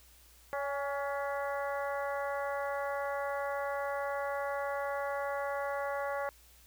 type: harmonic tone with a mistuned harmonic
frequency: 281.8 Hz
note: C#4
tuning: 29 cents sharp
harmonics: 2 / 3 / 4 / 5 / 6 / 7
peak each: -35 / -39 / -41 / -43 / -45 / -46 dBFS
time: 0.53-6.29 s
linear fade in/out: 0 ms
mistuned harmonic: 3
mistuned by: -28 cents
effects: added 60 Hz sine -61 dBFS peak until 6.66 s + white hiss -61 dBFS RMS until 6.66 s